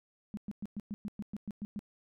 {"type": "tone bursts", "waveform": "sine", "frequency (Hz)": 206.8, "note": "G#3", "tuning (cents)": -7, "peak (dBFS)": -35, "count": 11, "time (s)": [0.34, 1.792], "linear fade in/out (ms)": 0, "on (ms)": 32, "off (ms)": 110, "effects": []}